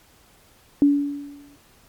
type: tone with exponential decay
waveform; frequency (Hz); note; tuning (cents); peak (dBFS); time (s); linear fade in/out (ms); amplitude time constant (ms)
sine; 285.8; D4; -47; -10; 0.82-1.56; 1; 160
effects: pink hiss -55 dBFS RMS until 1.88 s + MP3 96 kbps